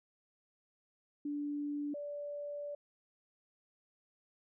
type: tone pair in turn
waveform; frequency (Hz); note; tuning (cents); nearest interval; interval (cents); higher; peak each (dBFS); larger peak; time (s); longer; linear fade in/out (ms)
sine; 291.2 / 581.1; D4 / D5; -15 / -18; octave; 1197; second; -35 / -39; first; 1.25-1.94 / 1.94-2.75; second; 5
effects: none